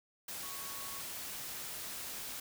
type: tone in noise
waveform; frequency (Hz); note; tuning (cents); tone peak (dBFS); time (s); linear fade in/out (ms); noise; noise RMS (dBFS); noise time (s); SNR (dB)
sine; 1108.7; C#6; 0; -50; 0.43-1.01; 5; white; -43; 0.28-2.4; -10
effects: none